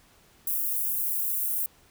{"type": "high-pass noise", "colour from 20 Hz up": "white", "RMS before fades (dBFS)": -28, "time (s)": [0.47, 1.66], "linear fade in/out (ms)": 2, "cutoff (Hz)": 11000, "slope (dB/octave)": 24, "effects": ["pink hiss -59 dBFS RMS until 1.9 s"]}